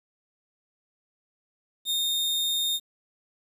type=tone; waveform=40% pulse; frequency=3669 Hz; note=A#7; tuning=28 cents flat; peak=-23 dBFS; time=1.85-2.8 s; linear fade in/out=50 ms; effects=9-bit